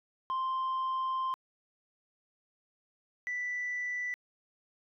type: tone pair in turn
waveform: sine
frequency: 1046.5 / 1975.5 Hz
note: C6 / B6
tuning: 0 / 0 cents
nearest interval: major seventh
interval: 1100 cents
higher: second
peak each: -27 / -31 dBFS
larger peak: first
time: 0.3-1.34 / 3.27-4.14 s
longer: first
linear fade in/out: 0 ms
effects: tanh soft clip ceiling -29 dBFS